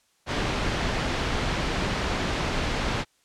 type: low-pass noise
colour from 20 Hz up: pink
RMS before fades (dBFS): -27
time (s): 0.26-3.05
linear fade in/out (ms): 50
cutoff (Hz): 4100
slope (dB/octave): 12
effects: white hiss -66 dBFS RMS until 3.24 s + low-pass 9000 Hz 12 dB/octave